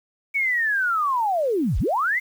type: linear two-way sweep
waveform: sine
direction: down then up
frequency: 2257 to 30.87 to 2145 Hz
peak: -19 dBFS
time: 0.34-2.2 s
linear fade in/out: 20 ms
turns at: 1.79 s
effects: 8-bit